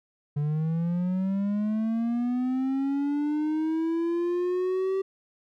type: linear sweep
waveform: triangle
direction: up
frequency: 144.2 to 387.2 Hz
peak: -22 dBFS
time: 0.36-5.02 s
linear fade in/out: 10 ms
effects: none